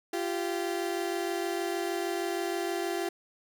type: tone pair together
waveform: 30% pulse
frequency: 344.3 / 390.7 Hz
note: F4 / G4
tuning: -25 / -6 cents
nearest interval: major second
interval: 219 cents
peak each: -29 / -31 dBFS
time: 0.13-3.09 s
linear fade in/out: 5 ms
effects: none